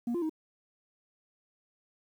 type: tone with pitch steps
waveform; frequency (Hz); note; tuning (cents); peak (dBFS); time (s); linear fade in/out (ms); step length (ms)
sine; 237.8 / 346.8 / 314.9; A#3 / F4 / D#4; +35 / -12 / +21; -26; 0.07-0.295; 5; 75
effects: tanh soft clip ceiling -28 dBFS + 10-bit